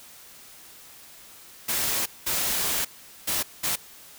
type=noise bursts at uneven times; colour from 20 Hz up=white; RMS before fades=-26 dBFS; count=4; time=1.68-2.06 / 2.26-2.85 / 3.27-3.43 / 3.63-3.76 s; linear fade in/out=10 ms; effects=white hiss -48 dBFS RMS until 4.18 s